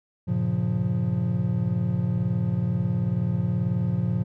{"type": "chord", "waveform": "triangle", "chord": "G half-diminished seventh", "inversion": "none", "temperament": "equal with one note detuned", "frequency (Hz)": [98, 116.54, 138.59, 176.85], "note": ["G2", "Bb2", "Db3", "F3"], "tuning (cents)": [0, 0, 0, 22], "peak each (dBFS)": [-29, -24, -28, -24], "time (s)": [0.27, 4.24], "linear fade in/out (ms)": 20, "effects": []}